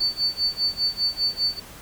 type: tone with tremolo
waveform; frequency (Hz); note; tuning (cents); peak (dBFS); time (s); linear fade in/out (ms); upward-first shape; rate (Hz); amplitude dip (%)
sine; 4500; C#8; +25; -18; 0-1.6; 10; sine; 5; 95
effects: pink hiss -43 dBFS RMS until 1.81 s